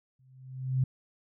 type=tone with exponential growth; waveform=sine; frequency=130.3 Hz; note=C3; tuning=7 cents flat; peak=-21 dBFS; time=0.19-0.84 s; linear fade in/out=5 ms; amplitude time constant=140 ms; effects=none